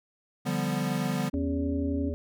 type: chord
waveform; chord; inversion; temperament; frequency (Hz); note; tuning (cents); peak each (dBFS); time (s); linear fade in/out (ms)
square; G dominant seventh; second; equal; 146.83 / 174.61 / 196 / 246.9; D3 / F3 / G3 / B3; 0 / 0 / 0 / 0; -33; 0.45-1.3; 20
type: tone with vibrato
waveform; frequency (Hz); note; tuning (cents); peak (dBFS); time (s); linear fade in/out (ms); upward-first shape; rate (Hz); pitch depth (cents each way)
sine; 277.2; C#4; 0; -28; 1.33-2.1; 10; sine; 11; 11
type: harmonic tone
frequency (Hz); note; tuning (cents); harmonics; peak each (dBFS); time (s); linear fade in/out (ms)
81.9; E2; -11; 1 / 3 / 5 / 7; -31 / -36 / -38 / -39; 1.34-2.14; 0
effects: none